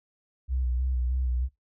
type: tone with vibrato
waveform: sine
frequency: 63 Hz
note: B1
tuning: 35 cents sharp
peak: -23 dBFS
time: 0.48-1.49 s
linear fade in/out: 50 ms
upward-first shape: square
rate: 3.2 Hz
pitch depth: 38 cents each way
effects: noise-tail reverb RT60 0.2 s tail -21 dB re dry + tanh soft clip ceiling -20 dBFS